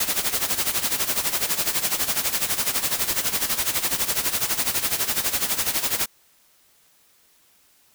white noise with tremolo, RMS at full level -21 dBFS, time 0-6.06 s, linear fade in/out 5 ms, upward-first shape sine, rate 12 Hz, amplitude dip 75%, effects white hiss -59 dBFS RMS until 7.94 s

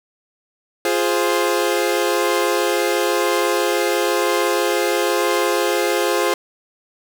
sawtooth chord, F minor, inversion none, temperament equal, 349.2 / 415.3 / 523.3 Hz, F4 / Ab4 / C5, 0 / 0 / 0 cents, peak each -17 dBFS, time 0.85-6.34 s, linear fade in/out 2 ms, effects none

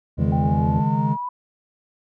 triangle chord, C# suspended second, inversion none, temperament equal, 138.59 / 155.56 / 207.7 Hz, C#3 / D#3 / G#3, 0 / 0 / 0 cents, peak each -21 dBFS, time 0.17-1.17 s, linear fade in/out 50 ms
harmonic tone, 84.3 Hz, E2, 39 cents sharp, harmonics 1 / 2 / 3 / 4 / 5 / 6 / 7, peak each -24 / -30 / -34 / -36 / -38 / -40 / -41 dBFS, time 0.18-0.8 s, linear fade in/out 5 ms
sine exponential sweep, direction up, 784 to 996 Hz, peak -25 dBFS, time 0.32-1.29 s, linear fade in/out 5 ms
effects none

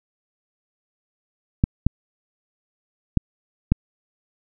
clicks, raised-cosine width 5 ms, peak -3 dBFS, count 4, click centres 1.639 / 1.866 / 3.173 / 3.72 s, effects none

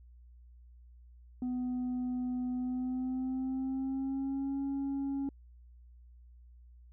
sine tone with pitch glide, 250 to 275.8 Hz, B3 to C#4, +21 to -9 cents, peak -29 dBFS, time 1.42-5.29 s, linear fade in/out 2 ms, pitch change +170 cents, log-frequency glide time 2.51-4.61 s, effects tanh soft clip ceiling -31 dBFS + added 60 Hz sine -53 dBFS peak until 6.92 s

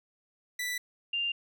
sawtooth / sine tone pair in turn, 1975.5 / 2794 Hz, B6 / F7, 0 / 0 cents, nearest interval tritone, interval 600 cents, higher second, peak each -28 dBFS, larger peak neither, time 0.59-0.78 / 1.13-1.32 s, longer neither, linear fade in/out 5 ms, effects none

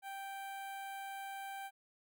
sawtooth tone with notch filter, 784 Hz, G5, in tune, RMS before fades -45 dBFS, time 0.02-1.71 s, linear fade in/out 50 ms, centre 5300 Hz, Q 0.82, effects none

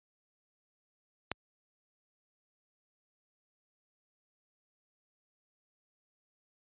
click, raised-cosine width 0.3 ms, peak -16 dBFS, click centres 1.316 s, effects high-pass 60 Hz 12 dB/octave + resampled to 8000 Hz

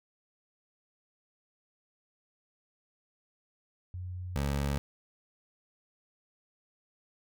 sine / 20% pulse tone pair in turn, 90.6 / 70.4 Hz, F#2 / C#2, -36 / +27 cents, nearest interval major third, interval 437 cents, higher first, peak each -36 / -24 dBFS, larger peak second, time 3.94-4.36 / 4.36-4.78 s, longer neither, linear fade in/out 0 ms, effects none

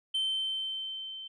sine tone with level ramp, 3096 Hz, G7, 22 cents flat, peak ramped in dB -24 to -40 dBFS, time 0.14-1.28 s, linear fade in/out 10 ms, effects tanh soft clip ceiling -26 dBFS

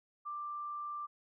sine tone, 1181 Hz, D6, 9 cents sharp, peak -38 dBFS, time 0.25-1.07 s, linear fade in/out 20 ms, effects none

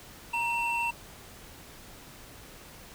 triangle tone pair together, 940 / 2694 Hz, A#5 / E7, +14 / +37 cents, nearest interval octave + tritone, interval 1823 cents, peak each -28 dBFS, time 0.33-0.91 s, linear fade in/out 10 ms, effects pink hiss -49 dBFS RMS until 2.94 s

